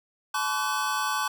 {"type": "tone cluster", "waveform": "square", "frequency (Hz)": [861, 1029, 1140, 1511], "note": ["A5", "C6", "C#6", "F#6"], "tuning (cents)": [-38, -29, 48, 36], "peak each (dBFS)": [-32, -35, -30, -32], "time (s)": [0.34, 1.28], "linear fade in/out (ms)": 5, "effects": []}